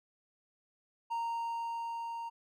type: tone with level ramp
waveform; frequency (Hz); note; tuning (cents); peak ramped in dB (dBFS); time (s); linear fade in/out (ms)
triangle; 927; A#5; -10; -30 to -36; 1.1-2.3; 20
effects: none